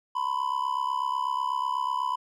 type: tone with amplitude modulation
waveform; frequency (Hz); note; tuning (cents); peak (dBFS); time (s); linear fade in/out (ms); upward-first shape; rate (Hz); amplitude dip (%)
triangle; 1000; B5; +21; -20; 0.15-2.16; 10; sine; 68.1; 85
effects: none